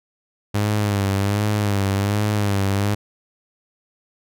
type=tone with vibrato; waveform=sawtooth; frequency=101.6 Hz; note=G#2; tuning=38 cents flat; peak=-14 dBFS; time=0.54-2.95 s; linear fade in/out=10 ms; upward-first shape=sine; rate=1.3 Hz; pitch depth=64 cents each way; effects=none